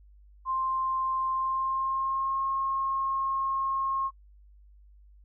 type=tone with pitch glide; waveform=sine; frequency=1051 to 1077.4 Hz; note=C6 to C#6; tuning=+7 to -50 cents; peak=-26 dBFS; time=0.45-4.11 s; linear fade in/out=50 ms; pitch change=+43 cents; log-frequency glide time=1.32-2.43 s; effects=noise-tail reverb RT60 0.1 s tail -25 dB re dry + added 50 Hz sine -52 dBFS peak until 5.24 s